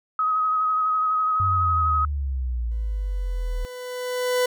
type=tone with vibrato; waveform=sine; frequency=1266 Hz; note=D#6; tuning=30 cents sharp; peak=-19 dBFS; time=0.19-2.05 s; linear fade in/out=2 ms; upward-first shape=sine; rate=12 Hz; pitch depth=19 cents each way
type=exponential sweep; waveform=sine; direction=down; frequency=96.5 to 38.89 Hz; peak=-23 dBFS; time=1.4-3.65 s; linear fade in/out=0 ms
type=tone with exponential growth; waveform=40% pulse; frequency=498.8 Hz; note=B4; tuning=17 cents sharp; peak=-17 dBFS; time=2.71-4.46 s; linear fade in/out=5 ms; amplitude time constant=380 ms
effects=none